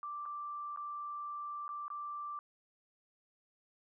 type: tone with dropouts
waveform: sine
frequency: 1174.7 Hz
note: D6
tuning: in tune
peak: -39 dBFS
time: 0.03-2.39 s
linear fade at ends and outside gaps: 1 ms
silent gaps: 0.255-0.26 / 0.762-0.773 / 1.68-1.69 / 1.881-1.902 s
effects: none